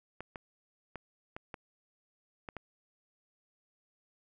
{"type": "clicks", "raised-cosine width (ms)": 0.5, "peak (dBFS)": -26, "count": 7, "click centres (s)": [0.206, 0.358, 0.957, 1.365, 1.542, 2.488, 2.567], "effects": []}